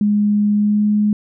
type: tone with pitch glide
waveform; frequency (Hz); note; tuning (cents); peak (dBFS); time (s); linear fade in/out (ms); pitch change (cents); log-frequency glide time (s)
sine; 207.4 to 209.4; G#3 to G#3; -2 to +15; -12; 0.01-1.13; 2; +17; 0.54-0.83
effects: none